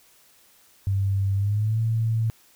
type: tone with pitch glide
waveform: sine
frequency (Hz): 98 to 112.57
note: G2 to A2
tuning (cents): 0 to +40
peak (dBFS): -20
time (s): 0.87-2.3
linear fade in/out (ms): 0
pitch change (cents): +240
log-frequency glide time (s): 1.35-1.8
effects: white hiss -57 dBFS RMS until 2.55 s